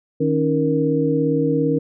sine tone cluster, 154.9 / 278.1 / 315.6 / 468.6 Hz, D#3 / C#4 / D#4 / A#4, -7 / +6 / +25 / +9 cents, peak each -22 / -20 / -25 / -20 dBFS, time 0.2-1.79 s, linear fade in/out 10 ms, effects none

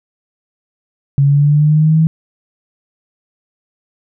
sine linear sweep, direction up, 138.59 to 161.4 Hz, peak -7 dBFS, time 1.18-2.07 s, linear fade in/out 0 ms, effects none

